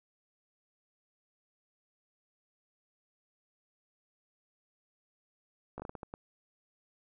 slowing click train, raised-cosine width 1 ms, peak -27 dBFS, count 8, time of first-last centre 5.78-6.139 s, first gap 17 ms, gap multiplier 1.36, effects none

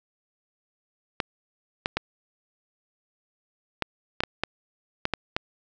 clicks, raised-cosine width 0.3 ms, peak -8 dBFS, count 10, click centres 1.202 / 1.859 / 1.97 / 3.823 / 4.205 / 4.236 / 4.436 / 5.054 / 5.137 / 5.365 s, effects resampled to 16000 Hz + 8-bit

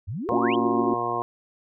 sine exponential sweep, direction up, 82.41 to 3445 Hz, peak -28 dBFS, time 0.07-0.56 s, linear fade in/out 20 ms
harmonic tone, 118.7 Hz, A#2, 32 cents sharp, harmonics 1 / 2 / 3 / 4 / 5 / 6 / 7 / 8 / 9, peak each -39 / -40 / -32 / -34 / -39 / -30 / -40 / -32 / -28 dBFS, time 0.29-1.22 s, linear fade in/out 0 ms
sine chord, Gb major seventh, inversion first, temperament just, 231.2 / 277.5 / 346.9 / 370 Hz, Bb3 / Db4 / F4 / Gb4, -14 / +2 / -12 / 0 cents, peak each -27 dBFS, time 0.32-0.94 s, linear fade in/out 2 ms
effects none

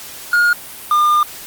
triangle tone pair in turn, 1428 / 1205.7 Hz, F6 / D6, +38 / +45 cents, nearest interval minor third, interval 293 cents, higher first, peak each -8 dBFS, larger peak neither, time 0.33-0.53 / 0.91-1.23 s, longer second, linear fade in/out 2 ms, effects white hiss -33 dBFS RMS until 1.46 s + Opus 48 kbps

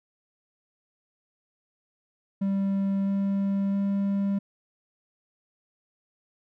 triangle tone with pitch steps, 196 / 197.25 / 198.51 Hz, G3 / G3 / G3, 0 / +11 / +22 cents, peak -21 dBFS, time 2.41-4.39 s, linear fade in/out 10 ms, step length 660 ms, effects none

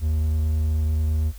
triangle tone with vibrato, 77.7 Hz, D#2, 2 cents flat, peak -17 dBFS, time 0-1.33 s, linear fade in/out 50 ms, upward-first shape sine, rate 9.1 Hz, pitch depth 10 cents each way, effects added 50 Hz sine -36 dBFS peak until 1.38 s + white hiss -51 dBFS RMS until 1.38 s

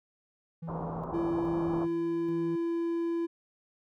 triangle tone with tremolo, 164.81 Hz, E3, in tune, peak -34 dBFS, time 0.62-2.56 s, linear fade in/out 10 ms, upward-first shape square, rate 1.2 Hz, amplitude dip 50%
white low-pass noise, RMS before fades -38 dBFS, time 0.67-1.86 s, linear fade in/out 20 ms, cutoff 1100 Hz, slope 48 dB/octave
triangle tone, 336.7 Hz, E4, 37 cents sharp, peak -26 dBFS, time 1.13-3.27 s, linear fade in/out 20 ms
effects none

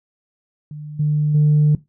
sine tone with level steps, 150 Hz, D3, 37 cents sharp, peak -29 / -14 / -9 dBFS, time 0.71-1.75 s, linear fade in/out 2 ms, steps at 0.99 / 1.34 s, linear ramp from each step 10 ms, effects noise-tail reverb RT60 0.2 s tail -19 dB re dry + tanh soft clip ceiling -8 dBFS

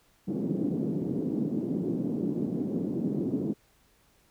white band-pass noise, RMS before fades -30 dBFS, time 0.27-3.54 s, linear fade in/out 20 ms, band 160 to 320 Hz, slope 24 dB/octave, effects pink hiss -65 dBFS RMS until 4.3 s

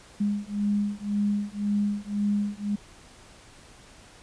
sine beating tone pair, 204.3 / 206.2 Hz, G#3 / G#3, -28 / -12 cents, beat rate 1.9 Hz, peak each -27 dBFS, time 0.2-2.76 s, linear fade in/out 10 ms, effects pink hiss -51 dBFS RMS until 4.22 s + resampled to 22050 Hz

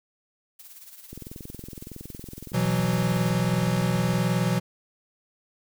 blue noise with tremolo, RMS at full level -44 dBFS, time 0.59-3.31 s, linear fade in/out 5 ms, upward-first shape sine, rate 18 Hz, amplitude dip 60%
click train, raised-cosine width 3 ms, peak -26 dBFS, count 67, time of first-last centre 1.13-4.186 s, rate 21.6 Hz
square chord, B suspended fourth, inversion none, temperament equal with one note detuned, 123.47 / 165.96 / 185 Hz, B2 / E3 / F#3, 0 / +12 / 0 cents, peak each -27 dBFS, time 2.53-4.6 s, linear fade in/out 20 ms
effects none

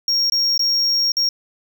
triangle tone with dropouts, 5570 Hz, F8, 5 cents flat, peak -14 dBFS, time 0.08-1.29 s, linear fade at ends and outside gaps 2 ms, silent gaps 0.299-0.321 / 0.578-0.593 / 1.12-1.168 s, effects none

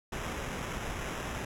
pink noise with sample-and-hold, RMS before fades -37 dBFS, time 0.12-1.45 s, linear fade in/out 5 ms, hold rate 4410 Hz, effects low-pass 12000 Hz 12 dB/octave

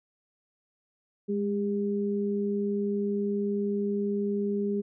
sine tone pair together, 204.9 / 403.5 Hz, G#3 / G#4, -23 / -50 cents, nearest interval octave, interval 1173 cents, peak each -28 / -29 dBFS, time 1.28-4.82 s, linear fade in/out 20 ms, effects none

